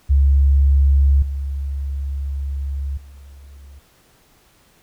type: tone with level steps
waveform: sine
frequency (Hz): 69.3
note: C#2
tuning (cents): 0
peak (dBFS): -10 / -21 / -38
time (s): 0.09-3.8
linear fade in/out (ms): 20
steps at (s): 1.22 / 2.97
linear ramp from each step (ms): 5
effects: pink hiss -55 dBFS RMS until 4.82 s